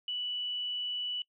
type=tone; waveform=sine; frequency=2960 Hz; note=F#7; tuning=in tune; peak=-32 dBFS; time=0.08-1.22 s; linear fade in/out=2 ms; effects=noise-tail reverb RT60 0.1 s tail -23 dB re dry